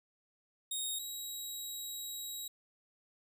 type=tone pair in turn; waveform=15% pulse; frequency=3729 / 3840 Hz; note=A#7 / B7; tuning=0 / -49 cents; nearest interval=minor second; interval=51 cents; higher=second; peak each=-28 / -33 dBFS; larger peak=first; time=0.71-0.99 / 0.99-2.48 s; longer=second; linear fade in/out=5 ms; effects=none